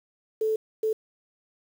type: tone bursts at uneven times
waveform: sine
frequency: 437.5 Hz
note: A4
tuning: 10 cents flat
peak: -22 dBFS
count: 2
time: 0.41-0.56 / 0.83-0.93 s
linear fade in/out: 5 ms
effects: 8-bit